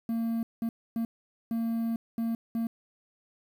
triangle tone bursts at uneven times, 229 Hz, A#3, 31 cents flat, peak -25 dBFS, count 6, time 0.09-0.43 / 0.62-0.69 / 0.96-1.05 / 1.51-1.96 / 2.18-2.35 / 2.55-2.67 s, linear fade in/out 2 ms, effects 9-bit

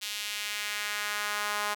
sawtooth tone with high-pass filter sweep, 207.7 Hz, G#3, in tune, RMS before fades -33 dBFS, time 0.01-1.75 s, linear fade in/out 20 ms, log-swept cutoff 3300 to 1000 Hz, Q 1.4, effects none

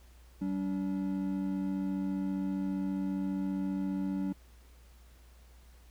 triangle tone pair together, 191.5 / 286.4 Hz, G3 / D4, -40 / -43 cents, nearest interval perfect fifth, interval 697 cents, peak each -31 / -32 dBFS, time 0.41-4.33 s, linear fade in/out 10 ms, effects added 60 Hz sine -54 dBFS peak until 5.9 s + pink hiss -64 dBFS RMS until 5.9 s

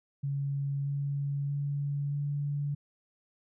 sine tone with pitch steps, 140 / 141.3 / 142.61 / 143.94 Hz, C#3 / C#3 / C#3 / D3, +18 / +34 / +49 / -34 cents, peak -29 dBFS, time 0.23-2.75 s, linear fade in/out 10 ms, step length 630 ms, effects none

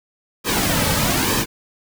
pink noise with flanger, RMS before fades -19 dBFS, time 0.44-1.46 s, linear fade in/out 50 ms, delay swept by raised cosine 1.4 to 2.9 ms, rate 1.1 Hz, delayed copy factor -0.65, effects none

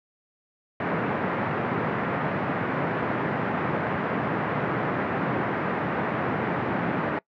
pink band-pass noise, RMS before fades -27 dBFS, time 0.8-7.19 s, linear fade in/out 2 ms, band 130 to 1900 Hz, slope 24 dB/octave, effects noise-tail reverb RT60 0.1 s tail -24 dB re dry

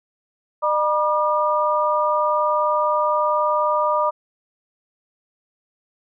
sine tone cluster, 605 / 965 / 1204 Hz, D#5 / B5 / D6, -49 / -40 / +43 cents, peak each -21 dBFS, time 0.62-4.11 s, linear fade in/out 20 ms, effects none

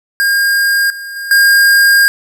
square tone with level steps, 1615 Hz, G#6, 49 cents flat, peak -10 / -24 / -21 / -6 dBFS, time 0.2-2.08 s, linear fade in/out 0 ms, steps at 0.9 / 1.16 / 1.31 s, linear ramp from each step 2 ms, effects none

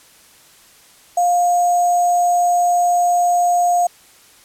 sine tone with sample-and-hold, 704 Hz, F5, 14 cents sharp, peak -12 dBFS, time 1.17-3.87 s, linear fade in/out 5 ms, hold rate 7350 Hz, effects white hiss -48 dBFS RMS until 4.44 s + low-pass 12000 Hz 12 dB/octave

